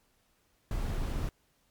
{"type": "noise", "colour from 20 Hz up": "brown", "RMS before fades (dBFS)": -32, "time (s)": [0.71, 1.29], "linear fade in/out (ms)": 2, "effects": ["pink hiss -71 dBFS RMS until 1.7 s", "MP3 96 kbps"]}